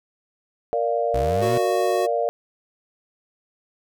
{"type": "chord", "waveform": "sine", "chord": "Bb major", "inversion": "none", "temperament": "equal with one note detuned", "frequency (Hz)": [466.2, 587.3, 695.6], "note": ["Bb4", "D5", "F5"], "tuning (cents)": [0, 0, -7], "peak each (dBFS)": -24, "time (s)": [0.73, 2.29], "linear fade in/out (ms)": 0}
{"type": "linear sweep", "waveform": "30% pulse", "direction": "up", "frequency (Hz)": [58.27, 128.6], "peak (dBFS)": -22, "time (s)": [1.14, 1.58], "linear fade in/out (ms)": 5}
{"type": "tone", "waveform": "square", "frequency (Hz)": 369.7, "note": "F#4", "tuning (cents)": -1, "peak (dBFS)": -24, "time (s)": [1.41, 2.07], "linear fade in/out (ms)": 20}
{"effects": []}